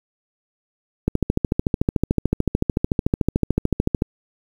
click train, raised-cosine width 3 ms, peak -4 dBFS, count 41, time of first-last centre 1.08-4.021 s, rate 13.6 Hz, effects 7-bit

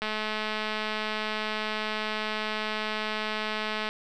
click train, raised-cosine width 0.3 ms, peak -15 dBFS, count 833, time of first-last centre 0.02-3.89 s, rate 215 Hz, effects none

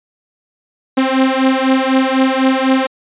sawtooth beating tone pair, 261.6 / 265.6 Hz, C4 / C4, 0 / +26 cents, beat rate 4 Hz, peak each -10 dBFS, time 0.97-2.87 s, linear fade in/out 10 ms, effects resampled to 8000 Hz

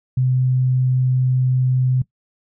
sine tone, 128.2 Hz, C3, 35 cents flat, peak -14 dBFS, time 0.17-2.02 s, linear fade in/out 5 ms, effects noise-tail reverb RT60 0.1 s tail -19 dB re dry

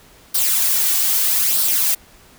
blue noise with flanger, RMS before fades -17 dBFS, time 0.34-1.95 s, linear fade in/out 10 ms, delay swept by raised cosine 0.21 to 2.71 ms, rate 0.79 Hz, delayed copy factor +0.5, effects pink hiss -48 dBFS RMS until 2.38 s

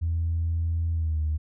sine tone with pitch glide, 83 to 77 Hz, E2 to D#2, +12 to -17 cents, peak -22 dBFS, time 0.01-1.38 s, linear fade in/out 20 ms, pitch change -129 cents, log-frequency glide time 0.92-1.2 s, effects tanh soft clip ceiling -19 dBFS

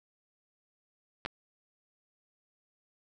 clicks, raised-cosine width 0.3 ms, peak -19 dBFS, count 2, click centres 1.251 / 1.26 s, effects none

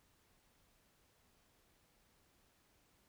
silence, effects pink hiss -73 dBFS RMS until 3.08 s

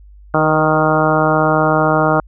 harmonic tone with a mistuned harmonic, 155.56 Hz, D#3, in tune, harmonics 1 / 2 / 3 / 4 / 5 / 6 / 7 / 8 / 9, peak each -19 / -19 / -20 / -17 / -19 / -23 / -22 / -20 / -21 dBFS, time 0.34-2.2 s, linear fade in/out 2 ms, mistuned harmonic 3, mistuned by +21 cents, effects added 50 Hz sine -38 dBFS peak until 2.27 s

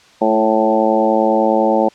harmonic tone with a mistuned harmonic, 110 Hz, A2, in tune, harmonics 2 / 3 / 4 / 5 / 6 / 7 / 8, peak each -19 / -19 / -21 / -16 / -22 / -19 / -20 dBFS, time 0.21-1.89 s, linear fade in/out 10 ms, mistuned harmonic 3, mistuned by +16 cents, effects white hiss -47 dBFS RMS until 1.94 s + low-pass 5000 Hz 12 dB/octave

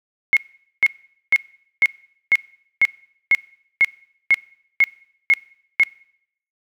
sine tone bursts, 2168 Hz, C#7, 39 cents flat, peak -10 dBFS, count 12, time 0.33-5.834 s, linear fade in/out 0 ms, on 37 ms, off 460 ms, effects noise-tail reverb RT60 0.7 s tail -23 dB re dry

